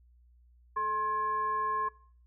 sine tone with frequency modulation, 1064 Hz, C6, 29 cents sharp, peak -28 dBFS, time 0.76-1.89 s, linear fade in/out 10 ms, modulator 631 Hz, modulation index 0.41, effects noise-tail reverb RT60 0.5 s tail -21 dB re dry + added 60 Hz sine -58 dBFS peak until 2.26 s

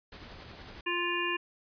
pink noise with tremolo, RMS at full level -46 dBFS, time 0.12-0.81 s, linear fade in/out 2 ms, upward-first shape sine, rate 11 Hz, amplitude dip 30%
harmonic tone, 349.2 Hz, F4, in tune, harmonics 1 / 3 / 5 / 7 / 8, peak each -35 / -35 / -35 / -35 / -35 dBFS, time 0.86-1.37 s, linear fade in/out 10 ms
effects resampled to 11025 Hz

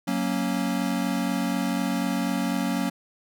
square chord, F# major, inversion none, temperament equal, 185 / 233.1 / 277.2 Hz, F#3 / A#3 / C#4, 0 / 0 / 0 cents, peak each -29 dBFS, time 0.07-2.9 s, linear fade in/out 10 ms, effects none

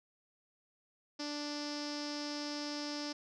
sawtooth tone with low-pass filter, 293.7 Hz, D4, in tune, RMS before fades -40 dBFS, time 1.19-3.13 s, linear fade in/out 10 ms, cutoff 5200 Hz, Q 8.5, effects none

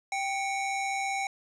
square tone pair together, 784 / 2217 Hz, G5 / C#7, 0 / 0 cents, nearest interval octave + tritone, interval 1800 cents, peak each -31 / -34 dBFS, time 0.12-1.27 s, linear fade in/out 2 ms, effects resampled to 22050 Hz + 10-bit

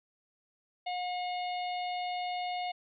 harmonic tone, 720 Hz, F#5, 47 cents flat, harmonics 1 / 3 / 4 / 5 / 6, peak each -33 / -43 / -45 / -47 / -49 dBFS, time 0.86-2.72 s, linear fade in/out 10 ms, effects none

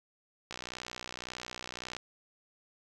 click train, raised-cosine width 0.2 ms, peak -22 dBFS, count 91, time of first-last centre 0.51-1.966 s, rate 61.8 Hz, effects none

